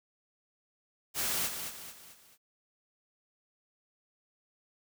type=noise with echo; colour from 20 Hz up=white; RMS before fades=-32 dBFS; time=1.14-1.5 s; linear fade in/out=50 ms; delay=220 ms; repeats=4; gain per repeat=-7 dB; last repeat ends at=2.38 s; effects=none